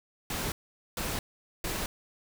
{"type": "noise bursts", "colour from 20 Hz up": "pink", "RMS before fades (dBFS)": -33, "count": 3, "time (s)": [0.3, 1.86], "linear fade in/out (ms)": 2, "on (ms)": 220, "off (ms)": 450, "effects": []}